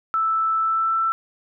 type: tone with pitch glide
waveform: sine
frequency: 1318.5 to 1332.3 Hz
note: E6 to E6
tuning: 0 to +18 cents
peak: -18 dBFS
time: 0.14-1.12 s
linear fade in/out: 0 ms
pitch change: +18 cents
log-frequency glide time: 0.6-0.97 s
effects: none